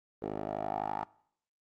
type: tone with band-pass filter sweep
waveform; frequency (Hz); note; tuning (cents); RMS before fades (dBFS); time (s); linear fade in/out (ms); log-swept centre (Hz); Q
10% pulse; 51.91; G#1; 0; -36; 0.22-1.04; 5; 470 to 950; 4.6
effects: noise-tail reverb RT60 0.6 s tail -21 dB re dry + Opus 32 kbps